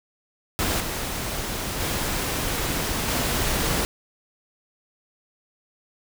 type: noise with level steps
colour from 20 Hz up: pink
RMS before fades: -24 / -29 / -26 / -24 dBFS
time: 0.59-3.85 s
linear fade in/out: 0 ms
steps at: 0.8 / 1.8 / 3.08 s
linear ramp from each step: 5 ms
effects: none